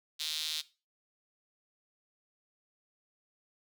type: tone with high-pass filter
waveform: sawtooth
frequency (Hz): 155.56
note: D#3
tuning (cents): 0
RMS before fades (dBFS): -36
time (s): 0.19-0.62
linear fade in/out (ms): 20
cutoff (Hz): 3800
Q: 3.8
effects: noise-tail reverb RT60 0.3 s tail -17 dB re dry

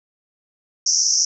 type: band-pass noise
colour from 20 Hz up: pink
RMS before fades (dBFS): -18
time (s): 0.86-1.25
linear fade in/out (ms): 5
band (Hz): 5400 to 6200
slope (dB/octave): 96
effects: none

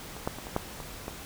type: clicks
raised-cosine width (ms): 1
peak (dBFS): -27 / -14 / -25 / -25 / -12 / -26 / -21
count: 7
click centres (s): 0.166 / 0.275 / 0.386 / 0.469 / 0.564 / 0.802 / 1.081
effects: pink hiss -43 dBFS RMS until 1.25 s

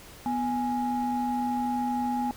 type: tone pair together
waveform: sine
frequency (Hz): 246.9 / 830.6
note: B3 / G#5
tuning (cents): 0 / 0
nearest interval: octave + major sixth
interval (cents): 2100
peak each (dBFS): -27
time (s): 0.26-2.31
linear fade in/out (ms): 0
effects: tanh soft clip ceiling -20 dBFS + pink hiss -48 dBFS RMS until 2.36 s

